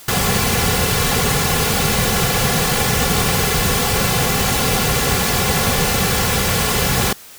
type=noise with comb filter; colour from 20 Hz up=pink; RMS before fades=-17 dBFS; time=0.08-7.13 s; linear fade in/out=5 ms; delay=3.2 ms; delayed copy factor=-0.7; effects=white hiss -40 dBFS RMS until 7.38 s